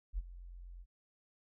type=tone with ADSR envelope; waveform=sine; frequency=44.04 Hz; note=F1; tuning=15 cents sharp; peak=-31 dBFS; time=0.13-0.86 s; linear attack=52 ms; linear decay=29 ms; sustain=-16 dB; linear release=50 ms; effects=none